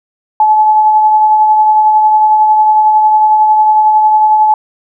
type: tone with tremolo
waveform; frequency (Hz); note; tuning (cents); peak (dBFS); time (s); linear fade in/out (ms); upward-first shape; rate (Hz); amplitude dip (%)
sine; 859; A5; -42; -3; 0.4-4.54; 2; triangle; 11; 35
effects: none